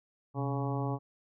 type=harmonic tone with a mistuned harmonic; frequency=139.8 Hz; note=C#3; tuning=15 cents sharp; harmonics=1 / 2 / 3 / 4 / 5 / 6 / 7 / 8; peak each=-32 / -37 / -40 / -43 / -43 / -41 / -45 / -44 dBFS; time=0.34-0.99 s; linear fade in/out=50 ms; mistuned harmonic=1; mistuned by=-120 cents; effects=none